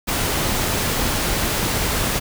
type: noise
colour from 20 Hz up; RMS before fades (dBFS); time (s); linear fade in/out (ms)
pink; -21; 0.07-2.2; 20
effects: none